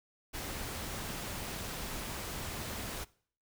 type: noise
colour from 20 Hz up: pink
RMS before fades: -40 dBFS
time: 0.33-3.05 s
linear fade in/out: 20 ms
effects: noise-tail reverb RT60 0.5 s tail -21 dB re dry